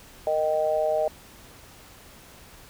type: tone with amplitude modulation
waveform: sine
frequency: 620 Hz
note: D#5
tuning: 6 cents flat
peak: -17 dBFS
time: 0.27-1.08 s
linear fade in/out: 2 ms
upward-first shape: sine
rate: 157 Hz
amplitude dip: 90%
effects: pink hiss -49 dBFS RMS until 2.69 s